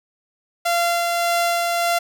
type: tone with tremolo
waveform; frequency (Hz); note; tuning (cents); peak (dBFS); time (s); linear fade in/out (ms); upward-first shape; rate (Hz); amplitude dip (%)
sawtooth; 688; F5; -26; -13; 0.65-1.99; 10; sine; 1.7; 25
effects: none